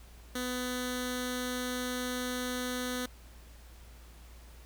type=tone with notch filter; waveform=10% pulse; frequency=250 Hz; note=B3; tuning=21 cents sharp; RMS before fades=-35 dBFS; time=0.35-3.06 s; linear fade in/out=5 ms; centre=850 Hz; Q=0.84; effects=added 58 Hz sine -50 dBFS peak until 4.65 s + pink hiss -58 dBFS RMS until 4.65 s